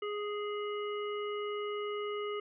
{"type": "harmonic tone", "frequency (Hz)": 415.3, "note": "G#4", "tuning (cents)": 0, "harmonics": [1, 3, 5, 7], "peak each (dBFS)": [-35, -41, -47, -47], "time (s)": [0.02, 2.4], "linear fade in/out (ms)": 5, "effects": []}